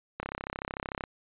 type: click train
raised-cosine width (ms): 0.5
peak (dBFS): -18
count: 29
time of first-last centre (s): 0.2-1.038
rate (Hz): 33.4
effects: resampled to 8000 Hz